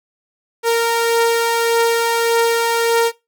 sawtooth beating tone pair, 461.6 / 463.3 Hz, A#4 / A#4, -17 / -11 cents, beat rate 1.7 Hz, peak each -19 / -10 dBFS, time 0.63-3.12 s, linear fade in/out 50 ms, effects noise-tail reverb RT60 0.2 s tail -19 dB re dry

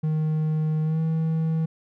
triangle tone with pitch glide, 155.7 to 160.73 Hz, D#3 to E3, +2 to -43 cents, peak -19 dBFS, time 0.03-1.66 s, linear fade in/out 10 ms, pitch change +55 cents, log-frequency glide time 0.83-1 s, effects none

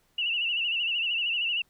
sine tone with vibrato, 2794 Hz, F7, in tune, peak -25 dBFS, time 0.18-1.62 s, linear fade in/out 5 ms, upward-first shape sine, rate 13 Hz, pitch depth 91 cents each way, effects pink hiss -68 dBFS RMS until 1.69 s

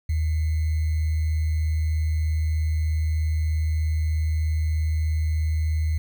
sine tone with sample-and-hold, 78.4 Hz, D#2, 14 cents sharp, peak -20 dBFS, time 0.09-5.98 s, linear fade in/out 5 ms, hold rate 2100 Hz, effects none

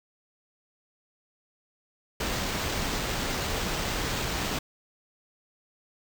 pink noise with sample-and-hold, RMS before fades -30 dBFS, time 2.2-4.59 s, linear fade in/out 5 ms, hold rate 11025 Hz, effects none

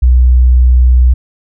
sine tone, 62.2 Hz, B1, 13 cents sharp, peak -3 dBFS, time 0.02-1.14 s, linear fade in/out 10 ms, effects none

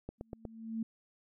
click train, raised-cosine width 2 ms, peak -27 dBFS, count 4, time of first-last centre 0.09-0.452 s, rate 8.28 Hz
sine tone with exponential growth, 224.5 Hz, A3, 35 cents sharp, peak -31 dBFS, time 0.18-0.83 s, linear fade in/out 5 ms, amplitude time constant 140 ms
effects none

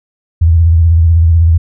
sine tone with vibrato, 82.8 Hz, E2, 8 cents sharp, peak -4 dBFS, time 0.41-1.58 s, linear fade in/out 10 ms, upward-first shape sine, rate 16 Hz, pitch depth 76 cents each way, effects none

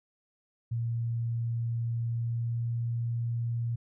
sine tone with pitch glide, 116.54 to 117.42 Hz, A#2 to A#2, 0 to +13 cents, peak -28 dBFS, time 0.71-3.76 s, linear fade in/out 10 ms, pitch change +13 cents, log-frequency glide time 2.06-2.71 s, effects none

